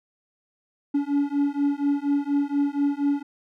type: beating tone pair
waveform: triangle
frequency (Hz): 282.8 / 287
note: C#4 / D4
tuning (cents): +35 / -40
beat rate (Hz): 4.2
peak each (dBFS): -22 / -22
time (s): 0.94-3.23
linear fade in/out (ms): 10
effects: none